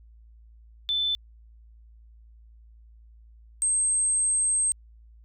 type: tone pair in turn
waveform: sine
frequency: 3520 / 8372 Hz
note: A7 / C9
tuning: 0 / 0 cents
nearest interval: octave + minor third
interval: 1500 cents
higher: second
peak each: -23 / -21 dBFS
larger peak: second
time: 0.89-1.15 / 3.62-4.72 s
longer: second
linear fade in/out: 0 ms
effects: added 56 Hz sine -49 dBFS peak until 5.24 s